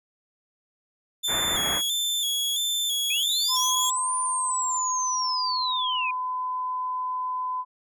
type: tone with vibrato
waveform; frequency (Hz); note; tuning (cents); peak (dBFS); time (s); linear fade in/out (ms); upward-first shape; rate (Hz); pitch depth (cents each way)
sawtooth; 3442; A7; -39; -21; 1.23-3.91; 20; square; 1.5; 51
type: low-pass noise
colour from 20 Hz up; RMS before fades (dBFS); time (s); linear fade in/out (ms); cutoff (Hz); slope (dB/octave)
white; -31; 1.27-1.82; 50; 2200; 48
type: linear two-way sweep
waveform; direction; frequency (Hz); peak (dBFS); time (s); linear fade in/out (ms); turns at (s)
sine; up then down; 2400 to 9300 to 2400; -26; 3.1-6.11; 5; 4.16
type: tone with pitch glide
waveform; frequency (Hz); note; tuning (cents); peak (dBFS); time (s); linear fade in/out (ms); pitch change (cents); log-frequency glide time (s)
sine; 1018 to 1011.6; C6 to B5; -48 to +41; -26; 3.48-7.65; 50; -11; 3.65-6.31
effects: none